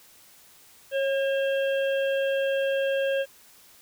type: harmonic tone with a mistuned harmonic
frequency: 539 Hz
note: C#5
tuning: 49 cents flat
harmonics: 1 / 3 / 5 / 6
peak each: -23 / -33 / -37 / -39 dBFS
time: 0.91-3.26 s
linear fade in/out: 50 ms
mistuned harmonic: 1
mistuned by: +23 cents
effects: white hiss -54 dBFS RMS until 3.81 s